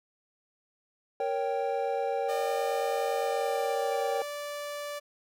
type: chord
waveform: triangle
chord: G diminished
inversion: first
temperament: equal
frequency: 466.2 / 554.4 / 784 Hz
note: Bb4 / Db5 / G5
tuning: 0 / 0 / 0 cents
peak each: -30 dBFS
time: 1.2-4.22 s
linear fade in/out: 2 ms
type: tone with pitch glide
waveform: sawtooth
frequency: 604 to 583.1 Hz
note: D5 to D5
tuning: +48 to -13 cents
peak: -31 dBFS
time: 2.28-5 s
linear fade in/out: 20 ms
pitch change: -61 cents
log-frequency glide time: 3.2-4.02 s
effects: none